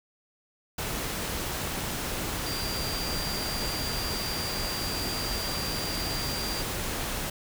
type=tone in noise; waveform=sine; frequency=4739 Hz; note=D8; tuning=15 cents sharp; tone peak=-34 dBFS; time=2.46-6.62 s; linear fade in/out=5 ms; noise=pink; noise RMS=-32 dBFS; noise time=0.78-7.3 s; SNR=-5 dB; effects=none